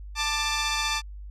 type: tone pair together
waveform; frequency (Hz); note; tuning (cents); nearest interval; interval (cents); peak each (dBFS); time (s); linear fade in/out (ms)
10% pulse; 884 / 1183.8; A5 / D6; +8 / +13; perfect fourth; 505; -19; 0.15-1.02; 50
effects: added 50 Hz sine -37 dBFS peak until 1.3 s + low-pass 8000 Hz 12 dB/octave